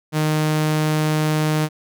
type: tone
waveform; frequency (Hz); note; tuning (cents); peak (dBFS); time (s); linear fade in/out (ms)
sawtooth; 154.2; D#3; -15; -13; 0.12-1.69; 50
effects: none